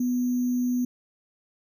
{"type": "tone with sample-and-hold", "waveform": "sine", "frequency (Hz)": 247.6, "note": "B3", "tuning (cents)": 5, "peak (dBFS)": -22, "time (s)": [0, 0.85], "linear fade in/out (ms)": 5, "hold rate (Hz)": 6300, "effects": []}